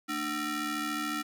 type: ring-modulated tone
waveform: sawtooth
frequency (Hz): 523.3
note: C5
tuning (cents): 0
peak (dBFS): -24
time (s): 0.08-1.23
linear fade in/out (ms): 20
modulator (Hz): 822
effects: none